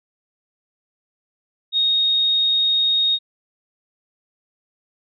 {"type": "tone", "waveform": "sine", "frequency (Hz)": 3729, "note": "A#7", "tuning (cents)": 0, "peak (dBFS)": -15, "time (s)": [1.72, 3.19], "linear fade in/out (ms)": 50, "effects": []}